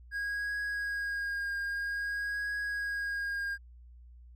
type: tone with vibrato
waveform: triangle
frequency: 1636 Hz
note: G#6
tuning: 26 cents flat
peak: -30 dBFS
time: 0.11-3.58 s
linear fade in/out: 50 ms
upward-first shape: triangle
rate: 0.51 Hz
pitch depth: 23 cents each way
effects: added 60 Hz sine -50 dBFS peak until 4.35 s